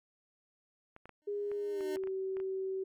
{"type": "clicks", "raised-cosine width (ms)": 0.5, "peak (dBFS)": -35, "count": 10, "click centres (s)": [0.964, 1.056, 1.093, 1.516, 1.808, 1.969, 2.037, 2.073, 2.369, 2.401]}
{"type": "tone with exponential growth", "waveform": "25% pulse", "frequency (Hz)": 304.7, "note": "D#4", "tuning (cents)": -36, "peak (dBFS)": -34, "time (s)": [1.22, 1.96], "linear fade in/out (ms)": 0, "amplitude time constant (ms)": 160}
{"type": "tone with pitch glide", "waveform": "sine", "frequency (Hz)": [409.1, 381.7], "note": ["G#4", "G4"], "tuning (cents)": [-26, -46], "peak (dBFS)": -33, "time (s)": [1.27, 2.84], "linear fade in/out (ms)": 10, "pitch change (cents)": -120, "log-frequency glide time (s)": [1.72, 1.85]}
{"effects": ["MP3 96 kbps"]}